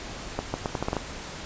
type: accelerating click train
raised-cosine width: 1 ms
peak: -12 dBFS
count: 8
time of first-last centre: 0.39-0.967 s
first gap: 150 ms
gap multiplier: 0.79
effects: pink hiss -38 dBFS RMS until 1.45 s + resampled to 16000 Hz